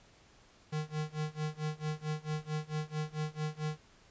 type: tone with tremolo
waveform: square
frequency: 153.4 Hz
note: D#3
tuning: 24 cents flat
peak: -32 dBFS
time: 0.72-3.78 s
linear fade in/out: 10 ms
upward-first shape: sine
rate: 4.5 Hz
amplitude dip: 95%
effects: pink hiss -62 dBFS RMS until 4.1 s + resampled to 16000 Hz